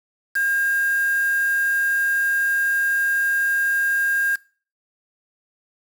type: tone with quantisation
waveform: sine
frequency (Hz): 1612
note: G6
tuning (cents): +48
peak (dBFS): -18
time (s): 0.35-4.36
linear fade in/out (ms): 10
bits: 5
effects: noise-tail reverb RT60 0.4 s tail -22 dB re dry